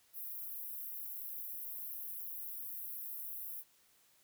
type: high-pass noise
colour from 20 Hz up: pink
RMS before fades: -44 dBFS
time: 0.13-3.64 s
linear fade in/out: 50 ms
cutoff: 12000 Hz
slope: 48 dB/octave
effects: white hiss -69 dBFS RMS until 4.23 s